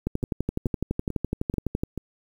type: two click trains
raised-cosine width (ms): 3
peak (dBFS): -12 / -17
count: 22 / 5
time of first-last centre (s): 0.07-1.835 / 0.23-1.977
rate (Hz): 11.9 / 2.29
effects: 8-bit